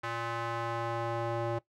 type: tone with band-pass filter sweep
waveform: square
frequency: 116.54 Hz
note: A#2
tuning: in tune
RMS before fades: -34 dBFS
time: 0.03-1.59 s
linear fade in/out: 10 ms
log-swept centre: 1400 to 590 Hz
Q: 1.2
effects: noise-tail reverb RT60 0.1 s tail -17 dB re dry